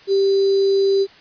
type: tone with sample-and-hold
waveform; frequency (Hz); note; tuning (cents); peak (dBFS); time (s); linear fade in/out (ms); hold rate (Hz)
sine; 392; G4; 0; -13; 0.07-1.07; 50; 4410
effects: white hiss -46 dBFS RMS until 1.2 s + resampled to 11025 Hz